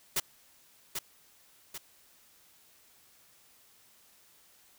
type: noise with echo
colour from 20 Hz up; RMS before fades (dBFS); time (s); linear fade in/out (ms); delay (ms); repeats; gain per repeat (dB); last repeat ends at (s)
white; -29; 0.16-0.2; 5; 790; 2; -6; 1.78
effects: white hiss -62 dBFS RMS until 4.78 s